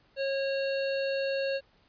harmonic tone with a mistuned harmonic, 545 Hz, C#5, 29 cents flat, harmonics 1 / 3 / 5 / 7 / 8, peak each -28 / -39 / -39 / -46 / -41 dBFS, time 0.16-1.61 s, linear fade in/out 50 ms, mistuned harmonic 5, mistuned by +18 cents, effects pink hiss -65 dBFS RMS until 1.88 s + resampled to 11025 Hz

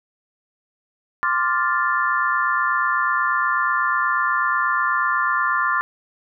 sine chord, D minor seventh, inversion third, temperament equal, 1046.5 / 1174.7 / 1396.9 / 1760 Hz, C6 / D6 / F6 / A6, 0 / 0 / 0 / 0 cents, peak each -23 dBFS, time 1.23-5.81 s, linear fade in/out 0 ms, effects none

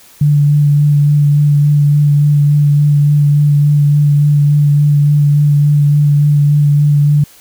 sine tone with vibrato, 146.1 Hz, D3, 9 cents flat, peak -6 dBFS, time 0.21-7.24 s, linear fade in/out 5 ms, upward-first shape sine, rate 3.5 Hz, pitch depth 16 cents each way, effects white hiss -42 dBFS RMS until 7.4 s

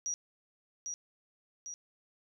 sine tone with echo, 5770 Hz, F#8, 44 cents flat, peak -32 dBFS, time 0.06-0.14 s, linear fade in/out 0 ms, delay 800 ms, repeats 2, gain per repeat -4 dB, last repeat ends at 1.74 s, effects none

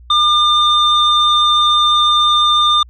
sine tone pair together, 1205 / 3603 Hz, D6 / A7, +44 / +40 cents, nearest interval octave + perfect fifth, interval 1896 cents, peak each -11 dBFS, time 0.1-2.83 s, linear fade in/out 5 ms, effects tanh soft clip ceiling -3 dBFS + added 60 Hz sine -37 dBFS peak until 2.89 s

